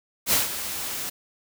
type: noise with ADSR envelope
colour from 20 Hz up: white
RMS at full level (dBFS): -19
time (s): 0.26-1.1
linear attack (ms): 64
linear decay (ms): 150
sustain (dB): -12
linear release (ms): 10
effects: none